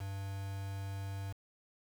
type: tone with quantisation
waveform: triangle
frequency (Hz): 98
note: G2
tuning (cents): 0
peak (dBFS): -36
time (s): 0-1.33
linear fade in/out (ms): 10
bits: 8
effects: none